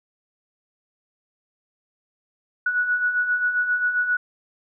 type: beating tone pair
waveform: sine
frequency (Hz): 1464 / 1471.5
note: F#6 / F#6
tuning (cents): -19 / -10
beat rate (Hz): 7.5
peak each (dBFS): -28 / -20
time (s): 2.66-4.17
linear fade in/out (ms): 5
effects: none